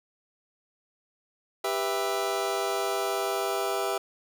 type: chord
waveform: 25% pulse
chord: E minor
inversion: first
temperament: just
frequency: 395.6 / 494.4 / 659.3 Hz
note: G4 / B4 / E5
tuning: +16 / +2 / 0 cents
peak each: -26 / -30 / -27 dBFS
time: 1.64-3.98 s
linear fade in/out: 5 ms
effects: none